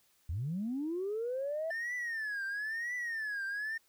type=linear sweep; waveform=sine; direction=up; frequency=71.2 to 666 Hz; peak=-32 dBFS; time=0.29-1.71 s; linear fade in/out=5 ms
type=tone with vibrato; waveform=triangle; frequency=1766 Hz; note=A6; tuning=6 cents sharp; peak=-32 dBFS; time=1.7-3.78 s; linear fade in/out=10 ms; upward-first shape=triangle; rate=1 Hz; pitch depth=210 cents each way
effects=tanh soft clip ceiling -28 dBFS + white hiss -70 dBFS RMS until 3.88 s